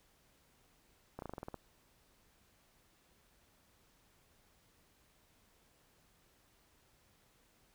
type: slowing click train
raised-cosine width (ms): 1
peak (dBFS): -29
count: 9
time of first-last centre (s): 1.19-1.543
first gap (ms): 32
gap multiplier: 1.09
effects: pink hiss -70 dBFS RMS until 7.74 s